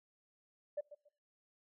sine tone with echo, 587.3 Hz, D5, in tune, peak -34 dBFS, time 0.77-0.81 s, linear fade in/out 10 ms, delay 140 ms, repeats 2, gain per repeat -14 dB, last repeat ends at 1.09 s, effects noise-tail reverb RT60 0.6 s tail -26 dB re dry + tanh soft clip ceiling -30 dBFS

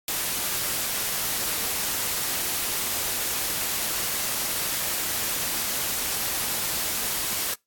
white noise, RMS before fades -27 dBFS, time 0.08-7.54 s, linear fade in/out 2 ms, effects noise-tail reverb RT60 0.2 s tail -25 dB re dry + AAC 64 kbps

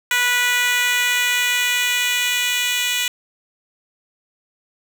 10% pulse tone with high-pass filter sweep, 490.5 Hz, B4, 12 cents flat, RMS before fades -19 dBFS, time 0.11-3.08 s, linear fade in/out 2 ms, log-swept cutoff 1600 to 2900 Hz, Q 1.3, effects none

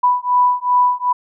sine beating tone pair, 987.8 / 990.4 Hz, B5 / B5, 0 / +5 cents, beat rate 2.6 Hz, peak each -15 dBFS, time 0.03-1.13 s, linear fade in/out 10 ms, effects none

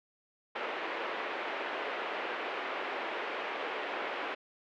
pink band-pass noise, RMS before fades -37 dBFS, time 0.55-4.35 s, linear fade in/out 10 ms, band 380 to 2800 Hz, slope 24 dB/octave, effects none

